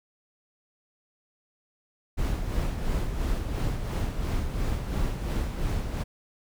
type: noise with tremolo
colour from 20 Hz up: brown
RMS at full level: -26 dBFS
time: 2.17-6.04 s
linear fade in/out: 20 ms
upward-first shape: sine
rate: 2.9 Hz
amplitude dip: 50%
effects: none